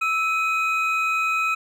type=tone pair together; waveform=triangle; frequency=1312 / 2511 Hz; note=E6 / D#7; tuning=-9 / +15 cents; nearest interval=major seventh; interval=1124 cents; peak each=-21 dBFS; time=0.01-1.55 s; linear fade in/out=10 ms; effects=none